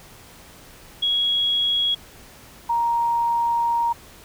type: tone pair in turn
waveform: sine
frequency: 3322 / 936.5 Hz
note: G#7 / A#5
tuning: 0 / +8 cents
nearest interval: octave + minor seventh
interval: 2192 cents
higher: first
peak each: -18 dBFS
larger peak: neither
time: 1.02-1.95 / 2.69-3.93 s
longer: second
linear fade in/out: 10 ms
effects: pink hiss -46 dBFS RMS until 4.24 s